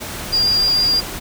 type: tone in noise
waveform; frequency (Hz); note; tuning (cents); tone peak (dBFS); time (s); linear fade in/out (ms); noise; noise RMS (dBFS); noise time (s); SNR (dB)
sine; 4802; D8; +38; -13; 0.32-1.01; 20; pink; -28; 0-1.2; +12
effects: none